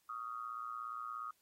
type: tone with amplitude modulation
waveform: sine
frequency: 1246 Hz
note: D#6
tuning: 2 cents sharp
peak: -37 dBFS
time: 0.09-1.31 s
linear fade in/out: 5 ms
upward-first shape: sine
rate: 117 Hz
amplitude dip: 85%
effects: white hiss -75 dBFS RMS until 1.41 s + AAC 48 kbps